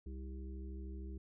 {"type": "harmonic tone with a mistuned harmonic", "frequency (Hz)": 66, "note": "C2", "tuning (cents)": 16, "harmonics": [1, 3, 5, 6], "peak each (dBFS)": [-43, -53, -54, -57], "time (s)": [0.06, 1.18], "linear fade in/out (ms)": 5, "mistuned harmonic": 5, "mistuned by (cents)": -37, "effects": []}